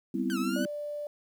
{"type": "chord", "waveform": "sine", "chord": "C major seventh", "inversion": "second", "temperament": "equal", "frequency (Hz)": [196, 246.9, 261.6, 329.6], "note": ["G3", "B3", "C4", "E4"], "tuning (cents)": [0, 0, 0, 0], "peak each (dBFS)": -33, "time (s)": [0.14, 0.66], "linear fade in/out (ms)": 5}
{"type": "linear two-way sweep", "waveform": "sawtooth", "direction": "down then up", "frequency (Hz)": [1600, 1269, 1519], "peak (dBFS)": -32, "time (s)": [0.3, 0.65], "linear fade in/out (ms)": 0, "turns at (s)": 0.38}
{"type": "tone", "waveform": "sine", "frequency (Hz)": 589, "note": "D5", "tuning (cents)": 5, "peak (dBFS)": -33, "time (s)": [0.56, 1.07], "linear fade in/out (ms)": 2}
{"effects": ["10-bit"]}